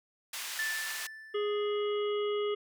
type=band-pass noise; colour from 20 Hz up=pink; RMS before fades=-39 dBFS; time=0.33-1.07 s; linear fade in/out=5 ms; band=1600 to 15000 Hz; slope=12 dB/octave
type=tone with exponential decay; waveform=triangle; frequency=1760 Hz; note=A6; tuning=in tune; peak=-28 dBFS; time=0.59-2.11 s; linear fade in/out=1 ms; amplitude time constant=330 ms
type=harmonic tone; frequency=415.3 Hz; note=G#4; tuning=in tune; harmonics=1 / 3 / 5 / 7 / 8; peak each=-29 / -40 / -46 / -44 / -47 dBFS; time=1.34-2.55 s; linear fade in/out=10 ms
effects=none